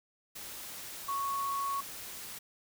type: tone in noise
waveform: sine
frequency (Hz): 1108.7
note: C#6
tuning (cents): 0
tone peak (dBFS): -31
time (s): 1.08-1.81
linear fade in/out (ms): 10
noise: white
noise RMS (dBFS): -44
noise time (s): 0.35-2.39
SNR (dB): +10
effects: none